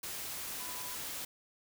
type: tone in noise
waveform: sine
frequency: 999 Hz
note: B5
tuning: 20 cents sharp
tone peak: -49 dBFS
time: 0.6-0.95 s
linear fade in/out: 5 ms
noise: white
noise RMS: -41 dBFS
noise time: 0.03-1.25 s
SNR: -11 dB
effects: none